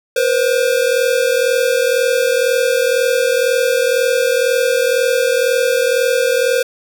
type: tone pair together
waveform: square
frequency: 481.3 / 523.3 Hz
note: B4 / C5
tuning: -45 / 0 cents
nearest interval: minor second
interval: 145 cents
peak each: -16 dBFS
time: 0.16-6.63 s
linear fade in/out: 5 ms
effects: none